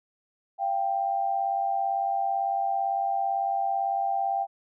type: tone pair together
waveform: sine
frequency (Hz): 687.1 / 785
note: F5 / G5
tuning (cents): -28 / +2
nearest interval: major second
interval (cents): 230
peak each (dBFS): -30 / -25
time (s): 0.58-4.47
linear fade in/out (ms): 50
effects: none